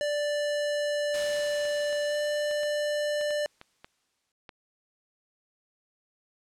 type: tone with pitch glide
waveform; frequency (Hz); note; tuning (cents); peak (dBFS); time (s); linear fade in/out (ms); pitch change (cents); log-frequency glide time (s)
square; 587.3 to 592.1; D5 to D5; 0 to +14; -27; 0.01-3.46; 0; +14; 2.07-2.15
type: noise with exponential decay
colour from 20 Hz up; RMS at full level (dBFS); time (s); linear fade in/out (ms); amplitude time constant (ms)
white; -37; 1.14-4.32; 2; 690
type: clicks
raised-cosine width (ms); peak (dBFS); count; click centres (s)
0.3; -28; 9; 1.653 / 1.928 / 2.512 / 2.633 / 3.212 / 3.307 / 3.614 / 3.845 / 4.492
effects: low-pass 8000 Hz 12 dB/octave